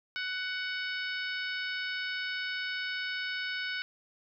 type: harmonic tone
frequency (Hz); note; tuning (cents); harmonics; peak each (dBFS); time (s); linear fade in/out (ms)
745; F#5; +12; 2 / 3 / 4 / 5 / 6 / 7; -35 / -39 / -41 / -43 / -45 / -46; 0.16-3.82; 0
effects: none